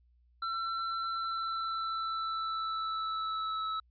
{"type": "tone with pitch glide", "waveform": "square", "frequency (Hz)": [1346, 1301.7], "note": ["E6", "E6"], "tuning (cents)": [36, -22], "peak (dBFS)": -33, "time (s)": [0.42, 3.8], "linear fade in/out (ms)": 5, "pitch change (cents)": -58, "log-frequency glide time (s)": [1.1, 3.67], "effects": ["added 60 Hz sine -63 dBFS peak until 3.9 s", "resampled to 11025 Hz"]}